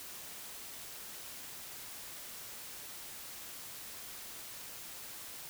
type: silence
effects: white hiss -47 dBFS RMS until 5.49 s